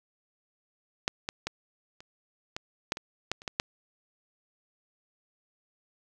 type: clicks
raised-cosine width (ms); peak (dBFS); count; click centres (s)
0.2; -9 / -14 / -14 / -30 / -17 / -10 / -21 / -11 / -30 / -15 / -8; 11; 1.079 / 1.289 / 1.47 / 2.005 / 2.565 / 2.921 / 2.971 / 3.316 / 3.419 / 3.478 / 3.599
effects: none